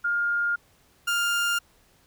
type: tone pair in turn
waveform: sine / 30% pulse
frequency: 1412 / 1402.2 Hz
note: F6 / F6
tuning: +19 / +7 cents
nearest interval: unison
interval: 12 cents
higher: first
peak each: -22 / -20 dBFS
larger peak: second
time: 0.04-0.56 / 1.07-1.59 s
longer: neither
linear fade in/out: 10 ms
effects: pink hiss -61 dBFS RMS until 2.06 s